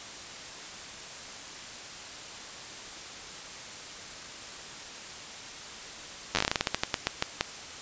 slowing click train, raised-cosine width 0.2 ms, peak -7 dBFS, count 18, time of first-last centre 6.35-7.409 s, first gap 10 ms, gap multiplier 1.2, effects white hiss -42 dBFS RMS until 7.81 s + resampled to 16000 Hz

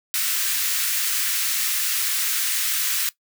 white high-pass noise, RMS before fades -23 dBFS, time 0.14-3.09 s, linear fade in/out 0 ms, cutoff 1400 Hz, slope 24 dB/octave, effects noise-tail reverb RT60 0.1 s tail -18 dB re dry

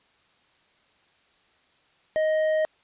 sine tone with hard clipping, 625 Hz, D#5, 8 cents sharp, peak -22 dBFS, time 2.16-2.65 s, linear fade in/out 0 ms, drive 6 dB, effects white hiss -63 dBFS RMS until 2.83 s + resampled to 8000 Hz

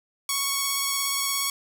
5% pulse tone with vibrato, 1110 Hz, C#6, 2 cents sharp, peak -12 dBFS, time 0.29-1.5 s, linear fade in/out 2 ms, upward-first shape square, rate 17 Hz, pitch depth 10 cents each way, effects none

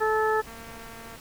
harmonic tone, 434.9 Hz, A4, 20 cents flat, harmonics 1 / 2 / 3 / 4, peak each -24 / -27 / -29 / -30 dBFS, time 0-0.42 s, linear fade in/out 20 ms
click train, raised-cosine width 0.5 ms, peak -31 dBFS, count 158, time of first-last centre 0.47-1.159 s, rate 228 Hz
effects pink hiss -46 dBFS RMS until 1.2 s

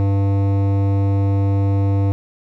triangle tone with hard clipping, 98.8 Hz, G2, 14 cents sharp, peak -16 dBFS, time 0-2.12 s, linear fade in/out 0 ms, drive 18 dB, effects none

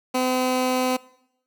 15% pulse tone, 255.1 Hz, C4, 44 cents flat, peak -14 dBFS, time 0.14-0.97 s, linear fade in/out 10 ms, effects noise-tail reverb RT60 0.8 s tail -22 dB re dry

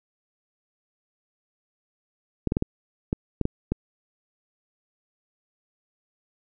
clicks, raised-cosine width 3 ms, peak -10 dBFS, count 8, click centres 2.473 / 2.521 / 2.569 / 2.624 / 3.129 / 3.413 / 3.454 / 3.72 s, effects none

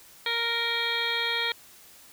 harmonic tone, 466.2 Hz, A#4, in tune, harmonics 1 / 2 / 3 / 4 / 5 / 7 / 8 / 9, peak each -37 / -36 / -36 / -32 / -32 / -31 / -33 / -36 dBFS, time 0.26-1.52 s, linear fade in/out 2 ms, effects white hiss -52 dBFS RMS until 2.12 s

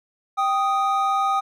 triangle tone pair together, 784 / 1244.5 Hz, G5 / D#6, 0 / 0 cents, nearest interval minor sixth, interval 800 cents, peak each -20 / -19 dBFS, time 0.37-1.41 s, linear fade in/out 20 ms, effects none

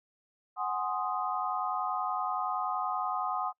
sine chord, Ab dominant seventh, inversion third, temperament equal, 740 / 830.6 / 1046.5 / 1244.5 Hz, Gb5 / Ab5 / C6 / Eb6, 0 / 0 / 0 / 0 cents, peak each -34 / -37 / -36 / -34 dBFS, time 0.56-3.53 s, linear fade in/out 50 ms, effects noise-tail reverb RT60 0.1 s tail -26 dB re dry

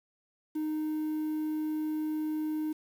triangle tone, 308.8 Hz, D#4, 13 cents flat, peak -27 dBFS, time 0.55-2.73 s, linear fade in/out 10 ms, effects tanh soft clip ceiling -23 dBFS + 9-bit

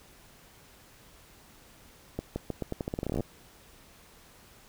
accelerating click train, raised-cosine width 2 ms, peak -18 dBFS, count 19, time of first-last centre 2.19-3.206 s, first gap 170 ms, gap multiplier 0.84, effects pink hiss -56 dBFS RMS until 4.68 s

